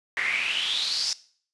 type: noise with band-pass filter sweep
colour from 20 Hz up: pink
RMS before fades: -27 dBFS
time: 0.17-1.13 s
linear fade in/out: 0 ms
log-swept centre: 1900 to 5400 Hz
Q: 7.5
effects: noise-tail reverb RT60 0.5 s tail -19 dB re dry + resampled to 24000 Hz